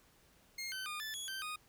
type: tone with pitch steps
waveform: 20% pulse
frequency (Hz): 2136 / 1530 / 1217 / 1749 / 3357 / 1556 / 1239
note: C7 / G6 / D#6 / A6 / G#7 / G6 / D#6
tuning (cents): +35 / -42 / -39 / -11 / +18 / -13 / -8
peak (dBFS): -35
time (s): 0.58-1.56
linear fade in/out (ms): 5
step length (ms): 140
effects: pink hiss -67 dBFS RMS until 1.68 s